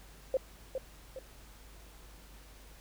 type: tone with echo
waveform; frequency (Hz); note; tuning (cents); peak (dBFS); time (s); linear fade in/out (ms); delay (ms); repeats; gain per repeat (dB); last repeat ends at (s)
sine; 525; C5; +6; -25; 0.34-0.37; 2; 410; 2; -7; 1.19
effects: added 50 Hz sine -54 dBFS peak until 2.8 s + pink hiss -57 dBFS RMS until 2.8 s